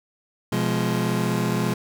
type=chord; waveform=30% pulse; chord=F diminished; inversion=second; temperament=just; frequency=125.72 / 174.61 / 209.5 Hz; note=Cb3 / F3 / Ab3; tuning=+31 / 0 / +15 cents; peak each=-23 / -23 / -23 dBFS; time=0.52-1.74 s; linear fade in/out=5 ms; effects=none